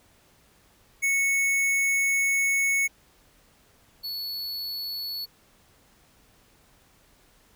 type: tone pair in turn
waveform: square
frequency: 2208 / 4416 Hz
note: C#7 / C#8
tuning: -7 / -7 cents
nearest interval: octave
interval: 1200 cents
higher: second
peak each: -22 / -31 dBFS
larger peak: first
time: 1.02-2.88 / 4.03-5.26 s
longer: first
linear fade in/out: 20 ms
effects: pink hiss -60 dBFS RMS until 7.55 s